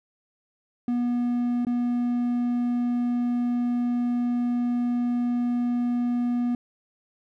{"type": "tone with dropouts", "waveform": "triangle", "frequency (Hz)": 242.3, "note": "B3", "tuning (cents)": -33, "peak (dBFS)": -20, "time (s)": [0.88, 6.55], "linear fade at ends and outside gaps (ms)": 2, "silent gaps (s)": [1.65, 1.668], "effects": []}